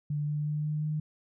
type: tone with pitch steps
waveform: sine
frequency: 147.7 / 148.99 / 150.28 / 151.59 / 152.91 Hz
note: D3 / D3 / D3 / D#3 / D#3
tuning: +10 / +25 / +40 / -45 / -30 cents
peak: -28 dBFS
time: 0.1-1 s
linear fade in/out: 5 ms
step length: 180 ms
effects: none